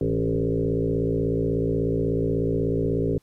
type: tone with frequency modulation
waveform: sine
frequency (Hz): 275.4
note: C#4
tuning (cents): -11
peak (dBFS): -20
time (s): 0.01-3.18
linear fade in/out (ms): 2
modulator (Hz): 56.4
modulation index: 3.6
effects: pink hiss -65 dBFS RMS until 3.22 s + MP3 64 kbps